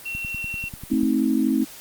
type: tone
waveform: sine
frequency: 2725 Hz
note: F7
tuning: 43 cents flat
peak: -27 dBFS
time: 0.05-0.69 s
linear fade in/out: 10 ms
type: click train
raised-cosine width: 5 ms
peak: -23 dBFS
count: 10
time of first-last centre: 0.15-1.032 s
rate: 10.2 Hz
type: chord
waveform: sine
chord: A diminished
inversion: none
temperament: just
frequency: 220 / 264 / 316.8 Hz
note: A3 / C4 / Eb4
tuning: 0 / +16 / +31 cents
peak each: -23 / -21 / -23 dBFS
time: 0.9-1.65 s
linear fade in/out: 20 ms
effects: white hiss -42 dBFS RMS until 1.8 s + Opus 32 kbps